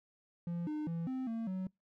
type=tone with pitch steps; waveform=triangle; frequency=171.6 / 303.5 / 167.1 / 259.8 / 227.3 / 187.2 Hz; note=F3 / D#4 / E3 / C4 / A#3 / F#3; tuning=-30 / -43 / +24 / -12 / -43 / +20 cents; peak=-33 dBFS; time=0.47-1.67 s; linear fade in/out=2 ms; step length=200 ms; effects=noise-tail reverb RT60 0.2 s tail -26 dB re dry